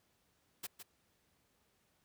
white noise with echo, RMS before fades -42 dBFS, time 0.63-0.67 s, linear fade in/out 10 ms, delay 160 ms, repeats 1, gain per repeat -8 dB, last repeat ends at 0.83 s, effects pink hiss -75 dBFS RMS until 2.04 s + high-pass 60 Hz 12 dB/octave

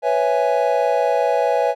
triangle chord, C# minor seventh, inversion third, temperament equal, 493.9 / 554.4 / 659.3 / 830.6 Hz, B4 / C#5 / E5 / G#5, 0 / 0 / 0 / 0 cents, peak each -19 dBFS, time 0.02-1.75 s, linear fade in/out 50 ms, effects none

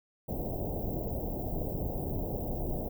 pink band-stop noise, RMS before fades -34 dBFS, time 0.28-2.89 s, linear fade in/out 10 ms, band 750 to 16000 Hz, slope 48 dB/octave, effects none

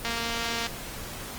click train, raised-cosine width 0.2 ms, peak -13 dBFS, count 144, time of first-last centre 0.05-0.666 s, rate 232 Hz, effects pink hiss -38 dBFS RMS until 1.38 s + Opus 24 kbps

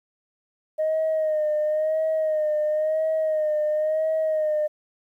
sine tone with vibrato, 620 Hz, D#5, 6 cents flat, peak -19 dBFS, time 0.78-4.68 s, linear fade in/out 20 ms, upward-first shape sine, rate 0.97 Hz, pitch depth 42 cents each way, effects tanh soft clip ceiling -17 dBFS + 10-bit

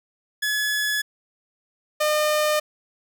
sawtooth tone pair in turn, 1702 / 606.3 Hz, G#6 / D#5, +42 / -45 cents, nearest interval octave + tritone, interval 1787 cents, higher first, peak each -18 / -15 dBFS, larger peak second, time 0.42-1.02 / 2-2.6 s, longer neither, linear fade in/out 10 ms, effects none

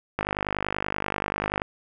click train, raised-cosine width 0.5 ms, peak -10 dBFS, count 73, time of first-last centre 0.19-1.619 s, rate 50.4 Hz, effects none

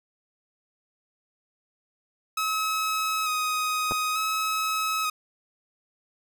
sawtooth tone with vibrato, 1269 Hz, D#6, 34 cents sharp, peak -21 dBFS, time 2.37-5.1 s, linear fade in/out 5 ms, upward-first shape square, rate 0.56 Hz, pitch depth 21 cents each way
clicks, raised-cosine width 1 ms, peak -17 dBFS, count 2, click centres 3.911 / 3.92 s
effects none

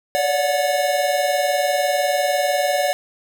square tone cluster, 565 / 585 / 731 Hz, C#5 / D5 / F#5, +33 / -7 / -21 cents, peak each -24 / -22 / -22 dBFS, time 0.15-2.93 s, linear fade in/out 0 ms, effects none

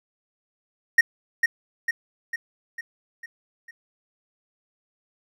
triangle tone with echo, 1864.7 Hz, A#6, in tune, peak -9 dBFS, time 0.98-1.01 s, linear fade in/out 5 ms, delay 450 ms, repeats 6, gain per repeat -5 dB, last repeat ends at 3.71 s, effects none

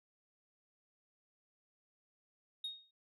sine tone with exponential decay, 3729 Hz, A#7, in tune, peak -34 dBFS, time 2.64-2.91 s, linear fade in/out 5 ms, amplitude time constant 57 ms, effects tanh soft clip ceiling -36 dBFS

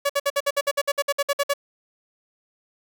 sawtooth tone bursts, 567 Hz, C#5, 39 cents sharp, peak -15 dBFS, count 15, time 0.05-1.538 s, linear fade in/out 10 ms, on 46 ms, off 57 ms, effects 8-bit

